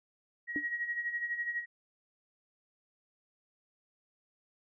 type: tone with tremolo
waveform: sine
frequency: 1900 Hz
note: A#6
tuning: 33 cents sharp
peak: -30 dBFS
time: 0.47-1.66 s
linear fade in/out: 50 ms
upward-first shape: sine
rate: 12 Hz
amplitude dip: 65%
type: tone with exponential decay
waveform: sine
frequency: 294.1 Hz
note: D4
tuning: 3 cents sharp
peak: -30 dBFS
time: 0.56-0.67 s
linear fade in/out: 1 ms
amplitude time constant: 22 ms
effects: none